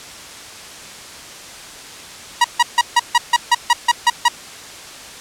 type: tone bursts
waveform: sawtooth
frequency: 957 Hz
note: A#5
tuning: 45 cents sharp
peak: -5 dBFS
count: 11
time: 2.41-4.284 s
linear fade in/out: 5 ms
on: 34 ms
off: 150 ms
effects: white hiss -35 dBFS RMS until 5.2 s + low-pass 8000 Hz 12 dB/octave

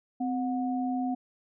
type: tone pair together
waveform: sine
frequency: 257.4 / 728 Hz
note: C4 / F#5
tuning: -28 / -28 cents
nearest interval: octave + tritone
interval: 1800 cents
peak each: -28 / -33 dBFS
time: 0.2-1.15 s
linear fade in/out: 10 ms
effects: none

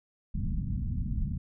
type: low-pass noise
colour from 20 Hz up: pink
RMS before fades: -31 dBFS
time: 0.34-1.38 s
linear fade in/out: 5 ms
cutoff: 230 Hz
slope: 48 dB/octave
effects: none

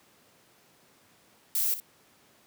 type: noise with echo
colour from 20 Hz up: violet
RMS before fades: -27 dBFS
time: 1.55-1.74 s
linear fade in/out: 2 ms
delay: 61 ms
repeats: 1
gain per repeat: -12 dB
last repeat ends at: 1.801 s
effects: pink hiss -61 dBFS RMS until 2.46 s + high-pass 150 Hz 12 dB/octave

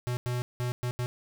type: tone bursts at uneven times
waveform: square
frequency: 123.2 Hz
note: B2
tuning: 4 cents flat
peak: -29 dBFS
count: 5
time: 0.07-0.17 / 0.26-0.42 / 0.6-0.72 / 0.83-0.91 / 0.99-1.06 s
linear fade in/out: 0 ms
effects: none

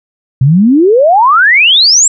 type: exponential sweep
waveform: sine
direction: up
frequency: 123.47 to 7800 Hz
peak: -3 dBFS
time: 0.41-2.08 s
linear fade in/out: 5 ms
effects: none

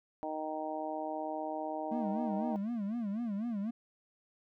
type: harmonic tone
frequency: 155.56 Hz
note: D#3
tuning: in tune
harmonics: 2 / 3 / 4 / 5 / 6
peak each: -41 / -47 / -39 / -40 / -44 dBFS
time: 0.23-2.56 s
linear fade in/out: 0 ms
type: tone with vibrato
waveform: triangle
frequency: 218.2 Hz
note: A3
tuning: 14 cents flat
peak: -31 dBFS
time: 1.91-3.71 s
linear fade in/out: 10 ms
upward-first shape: sine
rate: 4 Hz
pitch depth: 180 cents each way
effects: none

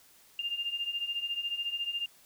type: beating tone pair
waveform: sine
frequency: 2794 / 2808 Hz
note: F7 / F7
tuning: 0 / +9 cents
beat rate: 14 Hz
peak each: -37 / -33 dBFS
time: 0.39-2.06 s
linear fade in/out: 2 ms
effects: white hiss -60 dBFS RMS until 2.25 s

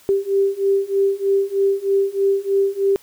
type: beating tone pair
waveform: sine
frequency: 392 / 395.2 Hz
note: G4 / G4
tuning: 0 / +14 cents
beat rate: 3.2 Hz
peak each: -19 / -18 dBFS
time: 0.09-2.96 s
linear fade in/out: 0 ms
effects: white hiss -50 dBFS RMS until 3.02 s

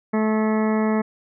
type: harmonic tone with a mistuned harmonic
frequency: 217.2 Hz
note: A3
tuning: 22 cents flat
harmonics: 1 / 2 / 3 / 4 / 5 / 6 / 8 / 9 / 10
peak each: -19 / -25 / -29 / -31 / -33 / -35 / -37 / -38 / -39 dBFS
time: 0.13-1.02 s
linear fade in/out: 10 ms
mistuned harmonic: 8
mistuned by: -15 cents
effects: none

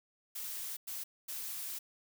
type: noise bursts at uneven times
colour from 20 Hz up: blue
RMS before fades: -41 dBFS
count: 3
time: 0.35-0.77 / 0.87-1.04 / 1.28-1.79 s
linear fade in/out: 10 ms
effects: none

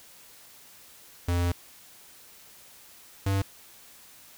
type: tone pair in turn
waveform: square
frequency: 87.3 / 97.78 Hz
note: F2 / G2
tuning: 0 / -4 cents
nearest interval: major second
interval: 196 cents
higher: second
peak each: -24 dBFS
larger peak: neither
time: 1.28-1.52 / 3.26-3.42 s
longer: first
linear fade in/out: 5 ms
effects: white hiss -52 dBFS RMS until 4.37 s

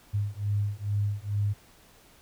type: beating tone pair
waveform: sine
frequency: 101.4 / 103.7 Hz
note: G#2 / G#2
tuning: -41 / -2 cents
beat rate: 2.3 Hz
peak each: -29 dBFS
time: 0.13-1.54 s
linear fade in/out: 20 ms
effects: pink hiss -57 dBFS RMS until 2.21 s

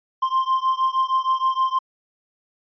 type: beating tone pair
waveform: triangle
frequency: 1046.5 / 1052.9 Hz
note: C6 / C6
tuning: 0 / +11 cents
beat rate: 6.4 Hz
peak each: -19 / -20 dBFS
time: 0.22-1.79 s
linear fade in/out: 10 ms
effects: resampled to 11025 Hz

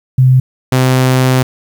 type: tone pair in turn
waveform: sine / sawtooth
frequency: 129.1 / 129.1 Hz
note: C3 / C3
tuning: -23 / -23 cents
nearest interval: unison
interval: 0 cents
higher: neither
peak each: -4 dBFS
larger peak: neither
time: 0.18-0.4 / 0.72-1.43 s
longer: second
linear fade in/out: 5 ms
effects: 7-bit

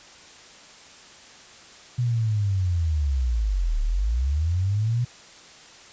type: linear two-way sweep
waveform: sine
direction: down then up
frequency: 124.1 to 34.88 to 124.1 Hz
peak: -20 dBFS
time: 1.98-5.05 s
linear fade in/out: 10 ms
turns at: 3.81 s
effects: white hiss -47 dBFS RMS until 5.92 s + resampled to 16000 Hz

